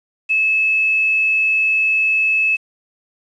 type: tone with quantisation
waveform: sine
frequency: 2600 Hz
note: E7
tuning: 24 cents flat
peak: -13 dBFS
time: 0.29-2.57 s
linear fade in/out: 20 ms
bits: 7
effects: resampled to 22050 Hz